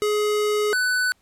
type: tone pair in turn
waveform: square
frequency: 420 / 1496.7 Hz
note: G#4 / F#6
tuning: +19 / +19 cents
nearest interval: octave + minor seventh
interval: 2200 cents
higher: second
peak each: -20 / -20 dBFS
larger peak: neither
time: 0.02-0.73 / 0.73-1.12 s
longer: first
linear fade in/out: 0 ms
effects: pink hiss -64 dBFS RMS until 1.21 s + low-pass 12000 Hz 12 dB/octave